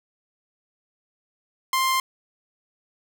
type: tone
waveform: sawtooth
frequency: 1051 Hz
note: C6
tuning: 7 cents sharp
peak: -16 dBFS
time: 1.73-2 s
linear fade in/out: 2 ms
effects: none